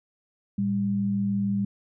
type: tone pair together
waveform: sine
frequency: 112.2 / 198.82 Hz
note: A2 / G3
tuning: +34 / +25 cents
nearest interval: minor seventh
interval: 991 cents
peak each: -32 / -23 dBFS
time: 0.58-1.65 s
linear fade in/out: 5 ms
effects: none